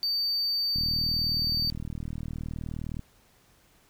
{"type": "tone", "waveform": "triangle", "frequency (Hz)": 4600, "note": "D8", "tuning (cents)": -37, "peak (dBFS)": -24, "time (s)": [0.03, 1.7], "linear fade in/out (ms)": 0}
{"type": "click train", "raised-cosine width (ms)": 5, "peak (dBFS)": -23, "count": 89, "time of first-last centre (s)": [0.76, 2.994], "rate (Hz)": 39.4}
{"effects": ["pink hiss -62 dBFS RMS until 3.89 s"]}